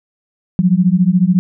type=beating tone pair; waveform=sine; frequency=174.61 / 188.61 Hz; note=F3 / F#3; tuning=0 / +33 cents; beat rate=14 Hz; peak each=-12 / -12 dBFS; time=0.59-1.39 s; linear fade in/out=0 ms; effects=none